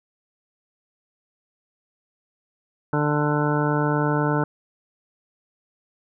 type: harmonic tone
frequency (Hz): 148.3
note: D3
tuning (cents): +17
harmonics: 1 / 2 / 3 / 4 / 5 / 6 / 7 / 9 / 10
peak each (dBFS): -23 / -25 / -27 / -30 / -36 / -28 / -33 / -31 / -31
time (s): 2.93-4.44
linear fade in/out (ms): 2
effects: none